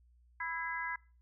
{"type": "harmonic tone with a mistuned harmonic", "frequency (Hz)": 329.6, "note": "E4", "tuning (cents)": 0, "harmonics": [3, 4, 5, 6], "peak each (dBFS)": [-40, -47, -39, -41], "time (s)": [0.4, 0.96], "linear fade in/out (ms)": 5, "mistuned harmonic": 6, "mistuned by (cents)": 43, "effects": ["noise-tail reverb RT60 0.4 s tail -24 dB re dry", "added 60 Hz sine -62 dBFS peak until 1.21 s"]}